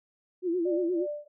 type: tone with vibrato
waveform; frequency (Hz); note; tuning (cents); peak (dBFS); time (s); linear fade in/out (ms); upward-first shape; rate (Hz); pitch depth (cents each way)
sine; 349.3; F4; 0; -25; 0.42-1.07; 50; sine; 8.5; 97
type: tone with tremolo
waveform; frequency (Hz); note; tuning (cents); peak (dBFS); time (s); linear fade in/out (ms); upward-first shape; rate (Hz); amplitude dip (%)
sine; 591; D5; +11; -29; 0.65-1.28; 10; triangle; 2.9; 100
effects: none